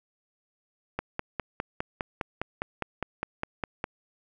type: click train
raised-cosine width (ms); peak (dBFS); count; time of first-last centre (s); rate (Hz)
0.5; -14; 15; 0.99-3.841; 4.91
effects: none